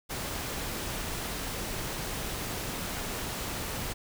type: noise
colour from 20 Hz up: pink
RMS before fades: -35 dBFS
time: 0.09-3.94 s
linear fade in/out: 20 ms
effects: none